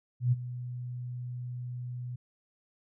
sine tone with ADSR envelope, 123.47 Hz, B2, in tune, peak -20 dBFS, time 0.2-2.16 s, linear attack 120 ms, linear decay 28 ms, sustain -15 dB, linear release 7 ms, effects none

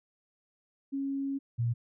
sine tone pair in turn, 274.8 / 117.97 Hz, C#4 / A#2, -15 / +21 cents, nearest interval octave + minor third, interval 1464 cents, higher first, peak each -30 / -26 dBFS, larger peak second, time 0.92-1.39 / 1.58-1.74 s, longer first, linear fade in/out 20 ms, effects none

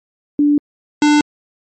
sine / square tone pair in turn, 292.1 / 297 Hz, D4 / D4, -9 / +20 cents, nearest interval unison, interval 29 cents, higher second, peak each -9 dBFS, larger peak neither, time 0.39-0.58 / 1.02-1.21 s, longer neither, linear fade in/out 2 ms, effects MP3 32 kbps

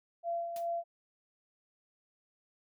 sine tone with tremolo, 682 Hz, F5, 41 cents flat, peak -31 dBFS, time 0.23-0.84 s, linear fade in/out 50 ms, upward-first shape sine, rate 2.6 Hz, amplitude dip 50%
white noise with exponential decay, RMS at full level -46 dBFS, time 0.56-0.7 s, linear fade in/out 2 ms, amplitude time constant 29 ms
effects none

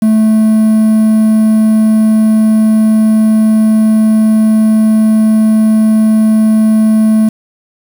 triangle tone with quantisation, 218.1 Hz, A3, 15 cents flat, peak -3 dBFS, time 0.02-7.29 s, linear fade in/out 5 ms, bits 5, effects none

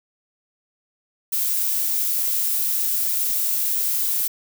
violet noise, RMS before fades -22 dBFS, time 1.32-4.28 s, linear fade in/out 10 ms, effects none

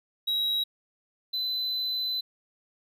triangle tone pair in turn, 3852 / 4023 Hz, B7 / B7, -44 / +31 cents, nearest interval minor second, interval 75 cents, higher second, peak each -23 / -26 dBFS, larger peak first, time 0.27-0.64 / 1.33-2.21 s, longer second, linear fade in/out 10 ms, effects none

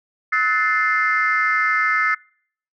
sine chord, F# half-diminished seventh, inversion third, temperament equal with one note detuned, 1287.7 / 1480 / 1760 / 2093 Hz, E6 / F#6 / A6 / C7, -41 / 0 / 0 / 0 cents, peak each -20 / -25 / -20 / -20 dBFS, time 0.32-2.15 s, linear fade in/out 10 ms, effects noise-tail reverb RT60 0.6 s tail -26 dB re dry + tanh soft clip ceiling -8 dBFS

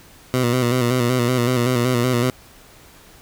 15% pulse tone with vibrato, 123.47 Hz, B2, in tune, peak -10 dBFS, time 0.34-2.3 s, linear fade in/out 0 ms, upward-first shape square, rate 5.3 Hz, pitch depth 53 cents each way, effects pink hiss -47 dBFS RMS until 3.21 s

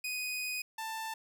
sawtooth tone pair in turn, 2493 / 887.5 Hz, D#7 / A5, +3 / +15 cents, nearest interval octave + tritone, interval 1788 cents, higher first, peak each -31 / -33 dBFS, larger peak first, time 0.04-0.62 / 0.78-1.14 s, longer first, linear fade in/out 5 ms, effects none

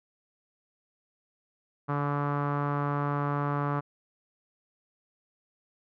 sawtooth tone with low-pass filter, 144.1 Hz, D3, 33 cents flat, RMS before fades -29 dBFS, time 1.88-3.81 s, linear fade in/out 20 ms, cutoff 1200 Hz, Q 3.7, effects none

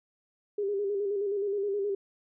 sine tone with vibrato, 402.9 Hz, G4, 48 cents sharp, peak -27 dBFS, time 0.58-1.95 s, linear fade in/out 5 ms, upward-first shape square, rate 9.5 Hz, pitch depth 44 cents each way, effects none

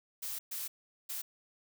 blue noise bursts at uneven times, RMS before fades -39 dBFS, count 3, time 0.22-0.39 / 0.51-0.68 / 1.09-1.22 s, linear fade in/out 10 ms, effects none

